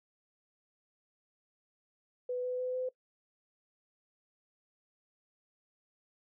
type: tone with pitch steps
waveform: sine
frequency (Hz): 497.3 / 501.3 / 505.4 / 509.5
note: B4 / B4 / B4 / C5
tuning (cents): +12 / +26 / +40 / -46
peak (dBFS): -32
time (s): 2.29-2.89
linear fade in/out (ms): 5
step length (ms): 150
effects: noise-tail reverb RT60 0.1 s tail -20 dB re dry